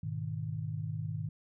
sine chord, G# minor, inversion none, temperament equal, 103.83 / 123.47 / 155.56 Hz, G#2 / B2 / D#3, 0 / 0 / 0 cents, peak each -38 / -40 / -37 dBFS, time 0.03-1.29 s, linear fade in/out 5 ms, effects none

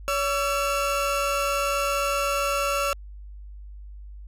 30% pulse tone pair together, 566 / 1346.2 Hz, C#5 / E6, +36 / +36 cents, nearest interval octave + minor third, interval 1500 cents, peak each -23 dBFS, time 0.08-2.93 s, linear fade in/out 0 ms, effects added 50 Hz sine -38 dBFS peak until 4.27 s + resampled to 32000 Hz

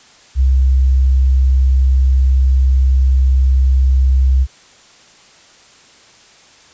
sine tone, 65.41 Hz, C2, in tune, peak -8 dBFS, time 0.35-4.47 s, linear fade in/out 50 ms, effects white hiss -45 dBFS RMS until 6.73 s + resampled to 16000 Hz

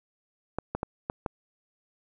clicks, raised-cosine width 1 ms, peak -15 dBFS, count 5, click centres 0.586 / 0.75 / 0.831 / 1.099 / 1.262 s, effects none

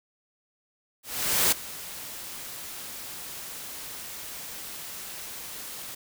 white noise with ADSR envelope, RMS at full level -21 dBFS, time 1.03-5.95 s, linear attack 490 ms, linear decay 8 ms, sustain -18 dB, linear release 7 ms, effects none

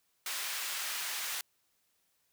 pink high-pass noise, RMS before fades -37 dBFS, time 0.26-1.41 s, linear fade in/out 2 ms, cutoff 1500 Hz, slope 12 dB/octave, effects white hiss -75 dBFS RMS until 2.32 s

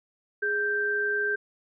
sine tone pair together, 415.3 / 1568 Hz, G#4 / G6, 0 / 0 cents, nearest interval octave + major seventh, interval 2300 cents, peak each -30 / -25 dBFS, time 0.42-1.36 s, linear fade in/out 10 ms, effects none

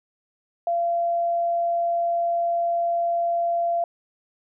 sine tone, 685 Hz, F5, 34 cents flat, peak -20 dBFS, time 0.67-3.84 s, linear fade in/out 2 ms, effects none

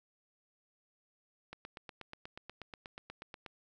click train, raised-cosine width 0.3 ms, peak -29 dBFS, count 17, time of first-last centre 1.53-3.462 s, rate 8.28 Hz, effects none

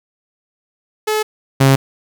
sawtooth tone pair in turn, 429.7 / 135.35 Hz, A4 / C#3, -41 / -41 cents, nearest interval octave + minor sixth, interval 2000 cents, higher first, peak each -11 / -4 dBFS, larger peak second, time 1.07-1.23 / 1.6-1.76 s, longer neither, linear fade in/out 10 ms, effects none

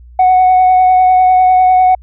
sine tone with vibrato, 740 Hz, F#5, in tune, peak -3 dBFS, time 0.19-1.95 s, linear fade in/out 5 ms, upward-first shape sine, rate 10 Hz, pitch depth 13 cents each way, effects tanh soft clip ceiling -3 dBFS + added 60 Hz sine -34 dBFS peak until 2.02 s

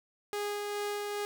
sawtooth tone with tremolo, 411.9 Hz, G#4, 14 cents flat, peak -28 dBFS, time 0.33-1.25 s, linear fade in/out 0 ms, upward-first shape sine, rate 2.4 Hz, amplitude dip 25%, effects none

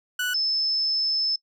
30% pulse / sine tone pair in turn, 1480 / 5248 Hz, F#6 / E8, 0 / -9 cents, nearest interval octave + minor seventh, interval 2191 cents, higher second, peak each -21 dBFS, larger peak neither, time 0.19-0.34 / 0.34-1.36 s, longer second, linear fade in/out 5 ms, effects noise-tail reverb RT60 0.1 s tail -23 dB re dry

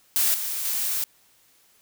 blue noise with level steps, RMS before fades -21 / -29 / -26 dBFS, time 0.16-1.04 s, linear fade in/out 0 ms, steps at 0.34 / 0.65 s, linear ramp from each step 2 ms, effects white hiss -60 dBFS RMS until 1.81 s

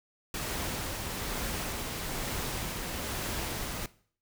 pink noise with tremolo, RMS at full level -34 dBFS, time 0.34-3.86 s, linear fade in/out 2 ms, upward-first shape sine, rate 1.1 Hz, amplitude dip 25%, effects noise-tail reverb RT60 0.5 s tail -19 dB re dry

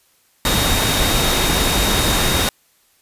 sine tone in noise, 3729 Hz, A#7, in tune, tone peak -23 dBFS, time 0.45-2.49 s, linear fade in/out 2 ms, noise pink, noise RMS -17 dBFS, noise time 0.45-2.49 s, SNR -9 dB, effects white hiss -58 dBFS RMS until 3.01 s + resampled to 32000 Hz

